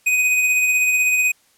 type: tone with tremolo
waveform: square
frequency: 2500 Hz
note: D#7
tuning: 8 cents sharp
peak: -14 dBFS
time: 0.06-1.32 s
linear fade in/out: 10 ms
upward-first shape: sine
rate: 16 Hz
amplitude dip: 30%
effects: white hiss -58 dBFS RMS until 1.57 s + low-pass 12000 Hz 12 dB/octave